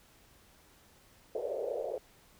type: band-pass noise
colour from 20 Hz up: white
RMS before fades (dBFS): -36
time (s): 1.35-1.98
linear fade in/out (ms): 2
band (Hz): 430 to 600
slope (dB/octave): 48
effects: pink hiss -62 dBFS RMS until 2.39 s